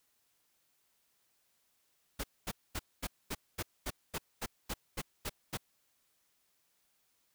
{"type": "noise bursts", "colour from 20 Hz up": "pink", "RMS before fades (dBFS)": -37, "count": 13, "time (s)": [2.19, 5.574], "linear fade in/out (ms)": 10, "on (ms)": 48, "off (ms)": 230, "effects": ["white hiss -75 dBFS RMS until 7.34 s"]}